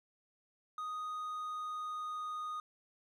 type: tone with pitch glide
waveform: triangle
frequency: 1244.5 to 1236.6 Hz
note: D#6 to D#6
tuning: 0 to -11 cents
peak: -36 dBFS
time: 0.78-2.6 s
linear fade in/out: 2 ms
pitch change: -11 cents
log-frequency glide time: 0.97-2.39 s
effects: none